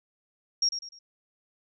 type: tone with echo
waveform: sine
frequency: 5588 Hz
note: F8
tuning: in tune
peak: -21 dBFS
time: 0.62-0.69 s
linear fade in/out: 5 ms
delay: 100 ms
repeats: 3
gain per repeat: -9 dB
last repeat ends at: 0.99 s
effects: none